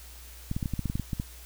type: clicks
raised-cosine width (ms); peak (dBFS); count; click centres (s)
5; -17; 12; 0.514 / 0.565 / 0.628 / 0.658 / 0.737 / 0.793 / 0.857 / 0.899 / 0.955 / 0.997 / 1.132 / 1.199
effects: added 60 Hz sine -46 dBFS peak until 1.45 s + white hiss -50 dBFS RMS until 1.45 s